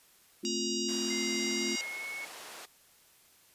sine chord, F major, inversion first, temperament equal with one note detuned, 220.6 / 261.6 / 349.2 Hz, A3 / C4 / F4, +5 / 0 / 0 cents, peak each -37 / -39 / -36 dBFS, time 0.43-1.76 s, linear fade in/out 10 ms
harmonic tone, 950 Hz, A#5, 33 cents sharp, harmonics 3 / 4 / 5 / 6 / 7 / 8, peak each -40 / -43 / -38 / -39 / -45 / -43 dBFS, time 0.45-1.81 s, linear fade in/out 0 ms
pink band-pass noise, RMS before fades -47 dBFS, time 0.88-2.66 s, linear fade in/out 10 ms, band 550 to 12000 Hz, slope 12 dB/octave
sine tone with pitch glide, 2093 to 2202 Hz, C7 to C#7, 0 to -12 cents, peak -37 dBFS, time 1.1-2.25 s, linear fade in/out 5 ms, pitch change +88 cents, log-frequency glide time 1.47-2.07 s
effects white hiss -62 dBFS RMS until 3.54 s + resampled to 32000 Hz

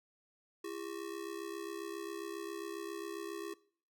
square ring-modulated tone, 370 Hz, F#4, in tune, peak -38 dBFS, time 0.64-3.54 s, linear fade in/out 5 ms, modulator 33.7 Hz, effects noise-tail reverb RT60 0.5 s tail -21 dB re dry

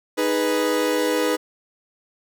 40% pulse chord, G# minor, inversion second, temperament equal, 311.1 / 415.3 / 493.9 Hz, D#4 / G#4 / B4, 0 / 0 / 0 cents, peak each -23 / -25 / -21 dBFS, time 0.17-1.37 s, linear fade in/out 20 ms, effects none

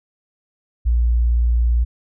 sine tone, 58.9 Hz, A#1, 19 cents sharp, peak -13 dBFS, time 0.85-1.85 s, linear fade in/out 20 ms, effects none

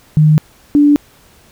sine tone pair in turn, 153.4 / 291.3 Hz, D#3 / D4, -24 / -14 cents, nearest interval major seventh, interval 1110 cents, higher second, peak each -5 / -5 dBFS, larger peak neither, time 0.17-0.38 / 0.75-0.96 s, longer neither, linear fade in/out 0 ms, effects pink hiss -47 dBFS RMS until 1.51 s

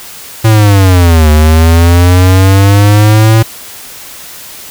square linear two-way sweep, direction down then up, 112.6 to 75.4 to 112.6 Hz, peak -3 dBFS, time 0.44-3.43 s, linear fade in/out 10 ms, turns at 1.3 s, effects white hiss -28 dBFS RMS until 4.7 s

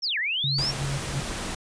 sine linear two-way sweep, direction down then up, 5640 to 1661.2 to 5640 Hz, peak -24 dBFS, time 0.02-0.72 s, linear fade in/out 20 ms, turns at 0.18 s
sine tone with tremolo, 138.59 Hz, C#3, in tune, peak -26 dBFS, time 0.44-1.2 s, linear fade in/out 2 ms, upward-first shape square, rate 2.8 Hz, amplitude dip 65%
pink noise, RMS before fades -32 dBFS, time 0.58-1.55 s, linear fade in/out 5 ms
effects resampled to 22050 Hz

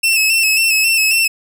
sawtooth tone with vibrato, 2637 Hz, E7, in tune, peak -8 dBFS, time 0.03-1.28 s, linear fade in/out 10 ms, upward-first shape square, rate 3.7 Hz, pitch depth 38 cents each way, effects none

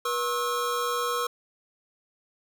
square tone cluster, 482.9 / 1082 / 1301 Hz, B4 / C#6 / E6, -39 / -42 / -23 cents, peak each -31 dBFS, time 0.05-1.27 s, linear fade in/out 5 ms, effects none

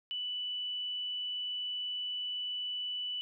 sine tone, 2973 Hz, F#7, 8 cents sharp, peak -34 dBFS, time 0.11-3.21 s, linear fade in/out 0 ms, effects none

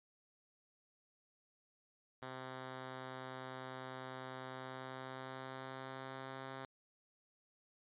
5% pulse tone with pitch glide, 130 to 133.04 Hz, C3 to C3, -11 to +29 cents, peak -34 dBFS, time 2.22-6.65 s, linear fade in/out 2 ms, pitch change +40 cents, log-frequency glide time 4.49-6.54 s, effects resampled to 8000 Hz

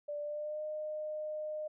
sine tone with pitch glide, 587.3 to 611.9 Hz, D5 to D#5, 0 to -29 cents, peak -36 dBFS, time 0.08-1.68 s, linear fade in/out 10 ms, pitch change +71 cents, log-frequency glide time 0.2-0.63 s, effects none

